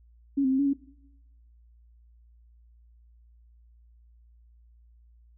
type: tone with pitch steps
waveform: sine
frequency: 278.1 / 262.3 / 265.1 / 282.2 / 277.2 Hz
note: C#4 / C4 / C4 / C#4 / C#4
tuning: +6 / +4 / +23 / +31 / 0 cents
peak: -21 dBFS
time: 0.37-0.735 s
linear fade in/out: 10 ms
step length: 73 ms
effects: noise-tail reverb RT60 0.9 s tail -21 dB re dry + added 58 Hz sine -54 dBFS peak until 5.37 s